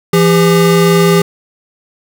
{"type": "tone pair together", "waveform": "square", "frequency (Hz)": [169.1, 402.2], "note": ["E3", "G4"], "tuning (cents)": [44, 44], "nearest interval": "octave + minor third", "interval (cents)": 1500, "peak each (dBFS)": -10, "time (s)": [0.13, 1.22], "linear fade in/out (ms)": 5, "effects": []}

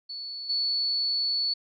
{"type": "tone with level steps", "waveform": "sine", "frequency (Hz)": 4435, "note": "C#8", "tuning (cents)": 0, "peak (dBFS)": [-34, -24], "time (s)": [0.09, 1.54], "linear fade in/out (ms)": 10, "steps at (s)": 0.49, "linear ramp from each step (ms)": 10, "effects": []}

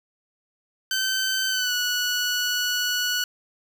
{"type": "tone with pitch glide", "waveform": "15% pulse", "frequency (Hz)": [1539, 1471.2], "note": ["G6", "F#6"], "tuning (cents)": [-32, -10], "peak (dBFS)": -16, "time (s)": [0.91, 3.24], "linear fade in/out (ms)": 2, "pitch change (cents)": -78, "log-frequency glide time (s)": [1.49, 1.73], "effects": []}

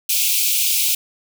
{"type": "high-pass noise", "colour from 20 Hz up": "white", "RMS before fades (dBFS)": -18, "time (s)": [0.09, 0.95], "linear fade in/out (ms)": 5, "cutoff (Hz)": 2300, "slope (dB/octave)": 96, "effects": []}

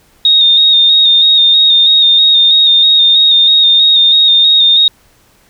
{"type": "tone with vibrato", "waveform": "sine", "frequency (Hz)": 3697, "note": "A#7", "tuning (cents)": -15, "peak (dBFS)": -4, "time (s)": [0.25, 4.88], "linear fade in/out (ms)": 2, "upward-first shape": "square", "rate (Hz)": 3.1, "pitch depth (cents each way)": 26, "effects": ["pink hiss -49 dBFS RMS until 5.49 s"]}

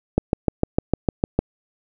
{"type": "click train", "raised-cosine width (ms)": 2, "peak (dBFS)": -3, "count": 9, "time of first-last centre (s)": [0.18, 1.39], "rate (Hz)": 6.61, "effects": []}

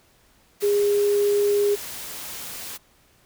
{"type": "tone in noise", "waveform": "sine", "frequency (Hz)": 408.8, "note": "G#4", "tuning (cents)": -27, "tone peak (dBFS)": -17, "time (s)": [0.62, 1.76], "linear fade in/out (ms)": 20, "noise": "white", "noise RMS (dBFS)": -35, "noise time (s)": [0.6, 2.78], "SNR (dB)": 15, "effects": ["pink hiss -59 dBFS RMS until 3.25 s"]}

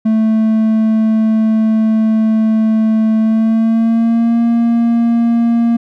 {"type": "tone with pitch glide", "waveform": "triangle", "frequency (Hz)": [220, 233.1], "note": ["A3", "A#3"], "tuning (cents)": [0, 0], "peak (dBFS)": -7, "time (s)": [0.05, 5.77], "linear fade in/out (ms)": 10, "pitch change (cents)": 100, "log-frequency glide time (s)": [3.19, 4.41], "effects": []}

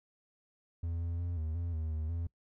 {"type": "tone with pitch steps", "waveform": "triangle", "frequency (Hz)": [84.1, 84.9, 86.8, 78.9, 85.7, 79.5, 78.1, 84.4], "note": ["E2", "F2", "F2", "D#2", "F2", "D#2", "D#2", "E2"], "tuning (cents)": [35, -48, -10, 25, -32, 38, 7, 41], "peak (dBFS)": -31, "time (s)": [0.83, 2.27], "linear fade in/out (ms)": 5, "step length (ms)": 180, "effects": ["noise-tail reverb RT60 0.1 s tail -24 dB re dry"]}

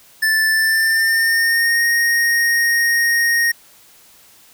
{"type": "tone with pitch glide", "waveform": "square", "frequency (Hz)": [1759, 1862.5], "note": ["A6", "A#6"], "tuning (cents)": [-1, -2], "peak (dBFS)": -14, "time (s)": [0.22, 3.52], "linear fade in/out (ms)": 10, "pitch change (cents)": 99, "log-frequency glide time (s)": [0.5, 1.85], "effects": ["white hiss -48 dBFS RMS until 4.53 s"]}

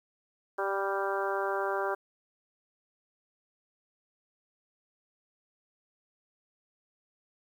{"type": "harmonic tone with a mistuned harmonic", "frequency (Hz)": 196, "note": "G3", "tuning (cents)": 0, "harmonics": [2, 3, 4, 5, 6, 7, 8], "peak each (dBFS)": [-33, -35, -36, -37, -38, -38, -39], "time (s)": [0.58, 1.95], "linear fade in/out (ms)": 10, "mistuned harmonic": 7, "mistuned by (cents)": 21, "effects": ["10-bit"]}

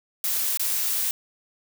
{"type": "noise with dropouts", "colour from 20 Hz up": "blue", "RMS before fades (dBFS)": -25, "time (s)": [0.24, 1.11], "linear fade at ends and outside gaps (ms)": 1, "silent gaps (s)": [0.573, 0.595], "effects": []}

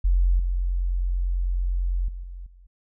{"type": "tone with level steps", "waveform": "sine", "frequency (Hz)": 44.53, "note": "F1", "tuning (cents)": 34, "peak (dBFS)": [-16, -21, -31, -34, -47], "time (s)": [0.04, 2.67], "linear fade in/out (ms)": 10, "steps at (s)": [0.39, 2.08, 2.23, 2.46], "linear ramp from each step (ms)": 5, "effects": []}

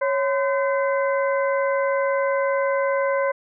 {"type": "harmonic tone with a mistuned harmonic", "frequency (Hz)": 511, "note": "C5", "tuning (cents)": -41, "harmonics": [1, 2, 3, 4], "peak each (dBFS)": [-20, -26, -30, -32], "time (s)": [0.01, 3.32], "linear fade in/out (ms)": 10, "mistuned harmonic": 1, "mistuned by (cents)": 130, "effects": []}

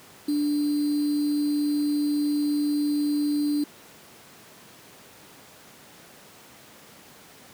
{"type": "tone with sample-and-hold", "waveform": "sine", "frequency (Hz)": 293.7, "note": "D4", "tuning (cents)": 0, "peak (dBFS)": -21, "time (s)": [0.28, 3.64], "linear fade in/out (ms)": 5, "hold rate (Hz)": 4410, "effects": ["pink hiss -49 dBFS RMS until 7.53 s", "high-pass 150 Hz 12 dB/octave"]}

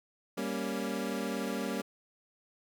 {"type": "chord", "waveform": "25% pulse", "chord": "G diminished", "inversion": "none", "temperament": "equal", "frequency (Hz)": [196, 233.1, 277.2], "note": ["G3", "Bb3", "Db4"], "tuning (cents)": [0, 0, 0], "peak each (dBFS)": [-33, -33, -34], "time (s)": [0.37, 1.82], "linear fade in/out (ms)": 10, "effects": []}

